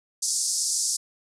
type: band-pass noise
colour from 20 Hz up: pink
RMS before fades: -26 dBFS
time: 0.22-0.97 s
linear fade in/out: 10 ms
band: 5000 to 9800 Hz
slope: 48 dB/octave
effects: none